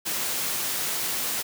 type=high-pass noise; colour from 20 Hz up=white; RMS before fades=-28 dBFS; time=0.05-1.43 s; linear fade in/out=20 ms; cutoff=120 Hz; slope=12 dB/octave; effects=none